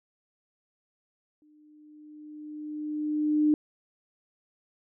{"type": "tone with exponential growth", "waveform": "sine", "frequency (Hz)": 301.8, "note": "D4", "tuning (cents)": 47, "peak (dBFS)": -18, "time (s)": [1.42, 3.54], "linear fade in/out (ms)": 1, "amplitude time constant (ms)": 460, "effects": []}